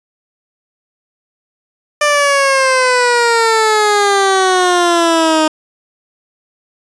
15% pulse exponential sweep, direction down, 596 to 309.2 Hz, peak -3 dBFS, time 2.01-5.48 s, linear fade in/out 5 ms, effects resampled to 22050 Hz

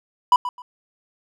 triangle tone with echo, 987.8 Hz, B5, in tune, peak -8 dBFS, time 0.32-0.36 s, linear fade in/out 2 ms, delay 130 ms, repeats 2, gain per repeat -13 dB, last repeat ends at 0.62 s, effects none

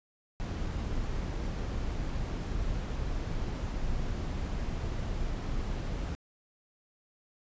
brown noise, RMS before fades -33 dBFS, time 0.4-6.15 s, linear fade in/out 0 ms, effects resampled to 16000 Hz

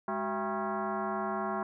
sine tone with frequency modulation, 207.6 Hz, G#3, in tune, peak -30 dBFS, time 0.08-1.63 s, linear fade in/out 2 ms, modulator 292 Hz, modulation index 3.9, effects none

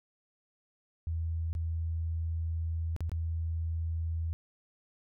sine tone with dropouts, 82 Hz, E2, 9 cents flat, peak -30 dBFS, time 1.07-4.33 s, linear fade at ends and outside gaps 0 ms, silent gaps 1.53-1.551 / 2.964-3.006 / 3.095-3.117 s, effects none

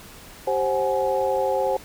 sine tone cluster, 388.3 / 529 / 752 / 843 Hz, G4 / C5 / F#5 / G#5, -16 / +19 / +28 / +26 cents, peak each -28 / -22 / -29 / -26 dBFS, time 0.47-1.77 s, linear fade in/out 5 ms, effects pink hiss -44 dBFS RMS until 1.84 s

